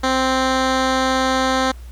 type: tone with low-pass filter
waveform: 10% pulse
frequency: 261.6 Hz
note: C4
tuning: in tune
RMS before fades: -18 dBFS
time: 0.03-1.72 s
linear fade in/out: 10 ms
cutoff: 5600 Hz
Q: 0.95
effects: added 60 Hz sine -33 dBFS peak until 1.91 s + pink hiss -50 dBFS RMS until 1.91 s